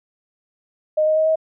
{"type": "tone with pitch steps", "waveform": "sine", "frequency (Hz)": [617, 623.4, 630, 636.5], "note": ["D#5", "D#5", "D#5", "D#5"], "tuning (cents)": [-15, 3, 21, 39], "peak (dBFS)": -14, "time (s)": [0.97, 1.358], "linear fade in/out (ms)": 10, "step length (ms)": 97, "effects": []}